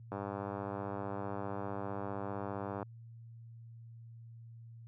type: click train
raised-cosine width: 1 ms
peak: -25 dBFS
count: 271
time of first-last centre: 0.12-2.828 s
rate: 99.7 Hz
effects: added 115 Hz sine -48 dBFS peak until 4.87 s + high-pass 80 Hz 12 dB/octave